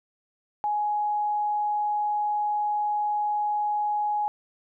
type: tone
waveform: sine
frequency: 836 Hz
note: G#5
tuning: 11 cents sharp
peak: -23 dBFS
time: 0.64-4.28 s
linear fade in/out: 0 ms
effects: none